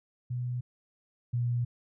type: tone pair in turn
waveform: sine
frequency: 123.47 / 120.65 Hz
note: B2 / B2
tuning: 0 / -40 cents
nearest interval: unison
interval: 40 cents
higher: first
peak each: -30 / -26 dBFS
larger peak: second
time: 0.3-0.61 / 1.33-1.65 s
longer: second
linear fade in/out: 10 ms
effects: none